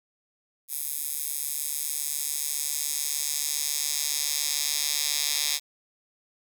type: tone with high-pass filter sweep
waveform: 10% pulse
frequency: 147.1 Hz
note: D3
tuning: 3 cents sharp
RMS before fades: -29 dBFS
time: 0.68-5.6 s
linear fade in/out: 50 ms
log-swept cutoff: 11000 to 4400 Hz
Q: 1.1
effects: none